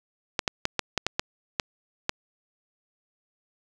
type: clicks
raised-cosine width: 0.2 ms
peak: -6 dBFS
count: 9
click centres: 0.392 / 0.478 / 0.654 / 0.793 / 0.977 / 1.066 / 1.195 / 1.598 / 2.094 s
effects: none